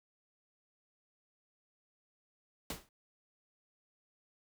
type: noise with exponential decay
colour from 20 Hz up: pink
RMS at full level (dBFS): -36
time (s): 2.7-2.89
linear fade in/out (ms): 2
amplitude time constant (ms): 40
effects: none